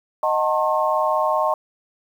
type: chord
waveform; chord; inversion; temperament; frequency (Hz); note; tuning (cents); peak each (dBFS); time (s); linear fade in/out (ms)
sine; D# diminished seventh; none; just; 622.3 / 746.7 / 896 / 1075.3; D#5 / F#5 / A5 / C6; 0 / +16 / +31 / +47; -21 / -26 / -23 / -22; 0.23-1.54; 2
effects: 8-bit